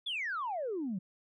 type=exponential sweep; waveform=sine; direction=down; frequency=3558 to 174.61 Hz; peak=-32 dBFS; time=0.06-0.99 s; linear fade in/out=10 ms; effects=tanh soft clip ceiling -29 dBFS